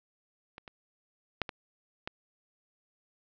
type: clicks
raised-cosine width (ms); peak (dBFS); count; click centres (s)
0.3; -28 / -29 / -12 / -21 / -19; 5; 0.581 / 0.678 / 1.417 / 1.492 / 2.075
effects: low-pass 5000 Hz 12 dB/octave